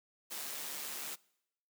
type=noise with amplitude modulation; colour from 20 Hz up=white; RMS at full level=-40 dBFS; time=0.3-1.16 s; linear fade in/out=20 ms; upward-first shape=sine; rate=146 Hz; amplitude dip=40%; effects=noise-tail reverb RT60 0.8 s tail -24 dB re dry + high-pass 200 Hz 12 dB/octave